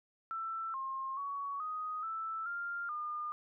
sine tone with pitch steps, 1332 / 1067 / 1122 / 1249 / 1321 / 1396 / 1212 Hz, E6 / C6 / C#6 / D#6 / E6 / F6 / D#6, +18 / +34 / +21 / +6 / +3 / -1 / -46 cents, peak -36 dBFS, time 0.31-3.32 s, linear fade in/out 0 ms, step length 430 ms, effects none

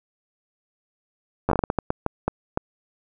slowing click train, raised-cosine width 1 ms, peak -7 dBFS, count 13, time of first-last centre 1.49-2.574 s, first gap 10 ms, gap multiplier 1.36, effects none

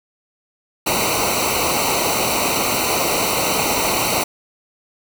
pink noise with comb filter, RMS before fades -19 dBFS, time 0.86-4.24 s, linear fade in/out 10 ms, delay 0.59 ms, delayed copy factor -0.95, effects none

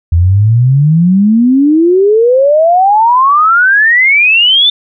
sine exponential sweep, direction up, 81.4 to 3584 Hz, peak -4 dBFS, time 0.12-4.7 s, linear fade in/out 5 ms, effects none

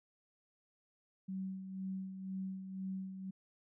sine tone with tremolo, 190 Hz, F#3, 46 cents sharp, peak -37 dBFS, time 1.28-3.31 s, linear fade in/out 10 ms, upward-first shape sine, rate 2 Hz, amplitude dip 55%, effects none

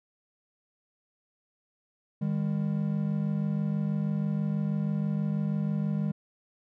triangle tone pair together, 155.1 / 201.3 Hz, D#3 / G3, -5 / +46 cents, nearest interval perfect fourth, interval 451 cents, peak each -27 dBFS, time 2.21-6.12 s, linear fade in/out 10 ms, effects none

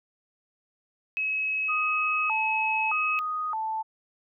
sine tone, 2566 Hz, E7, 47 cents flat, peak -25 dBFS, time 1.17-3.19 s, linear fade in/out 0 ms
sine tone with vibrato, 1046.5 Hz, C6, in tune, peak -27 dBFS, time 1.68-3.83 s, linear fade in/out 20 ms, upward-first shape square, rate 0.81 Hz, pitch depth 300 cents each way
effects none

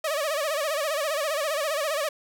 sawtooth tone with vibrato, 599 Hz, D5, 34 cents sharp, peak -21 dBFS, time 0.04-2.09 s, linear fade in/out 5 ms, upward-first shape sine, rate 15 Hz, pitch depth 130 cents each way, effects none

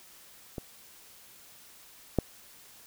clicks, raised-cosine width 2 ms, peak -22 / -10 dBFS, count 2, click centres 0.582 / 2.187 s, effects white hiss -54 dBFS RMS until 2.86 s

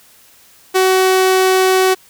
sawtooth tone, 375.6 Hz, F#4, 26 cents sharp, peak -6 dBFS, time 0.74-1.95 s, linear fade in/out 20 ms, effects white hiss -47 dBFS RMS until 2.09 s

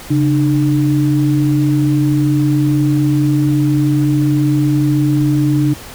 sine tone pair together, 138.59 / 301.2 Hz, C#3 / D4, 0 / +44 cents, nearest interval octave + minor second, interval 1344 cents, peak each -13 dBFS, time 0.1-5.74 s, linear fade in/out 10 ms, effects pink hiss -33 dBFS RMS until 5.94 s

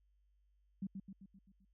sine tone with echo, 193.4 Hz, G3, 23 cents flat, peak -37 dBFS, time 0.82-0.87 s, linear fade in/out 5 ms, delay 130 ms, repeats 6, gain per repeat -5 dB, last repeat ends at 1.65 s, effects added 50 Hz sine -70 dBFS peak until 1.73 s

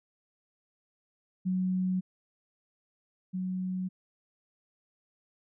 sine tone pair in turn, 185 / 185 Hz, F#3 / F#3, 0 / 0 cents, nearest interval unison, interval 0 cents, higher neither, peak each -26 / -30 dBFS, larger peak first, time 1.45-2.01 / 3.33-3.89 s, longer neither, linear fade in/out 20 ms, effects none

